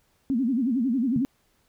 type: tone with vibrato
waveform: sine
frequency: 249 Hz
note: B3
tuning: 14 cents sharp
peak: -21 dBFS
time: 0.3-1.25 s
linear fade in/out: 0 ms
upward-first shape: sine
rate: 11 Hz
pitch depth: 200 cents each way
type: tone with exponential decay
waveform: sine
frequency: 155 Hz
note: D#3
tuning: 6 cents flat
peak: -22 dBFS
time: 1.16-1.25 s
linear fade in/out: 2 ms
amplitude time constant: 19 ms
effects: pink hiss -67 dBFS RMS until 1.68 s